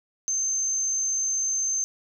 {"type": "tone", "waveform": "sine", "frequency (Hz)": 6272, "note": "G8", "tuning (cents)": 0, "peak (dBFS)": -23, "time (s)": [0.28, 1.84], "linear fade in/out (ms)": 0, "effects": []}